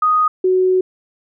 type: tone pair in turn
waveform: sine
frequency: 1244.5 / 371 Hz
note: D#6 / F#4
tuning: 0 / +5 cents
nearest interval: octave + major sixth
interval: 2095 cents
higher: first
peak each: -11 dBFS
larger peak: neither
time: 0.02-0.28 / 0.44-0.81 s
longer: second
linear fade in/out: 5 ms
effects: none